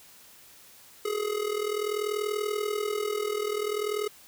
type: tone with amplitude modulation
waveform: square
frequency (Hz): 419.9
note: G#4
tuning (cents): +19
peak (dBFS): -25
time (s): 1.05-4.08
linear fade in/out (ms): 5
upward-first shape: sine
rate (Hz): 40.5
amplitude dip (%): 75
effects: white hiss -53 dBFS RMS until 4.27 s